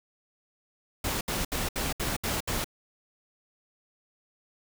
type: noise bursts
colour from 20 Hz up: pink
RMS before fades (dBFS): -30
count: 7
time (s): 1.04-2.644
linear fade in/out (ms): 5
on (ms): 170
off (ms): 69
effects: none